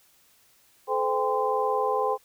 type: tone cluster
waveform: sine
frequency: 431.3 / 513 / 797 / 1031 Hz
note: A4 / C5 / G5 / C6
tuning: -35 / -34 / +28 / -26 cents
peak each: -28 dBFS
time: 0.87-2.18 s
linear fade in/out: 50 ms
effects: white hiss -61 dBFS RMS until 2.24 s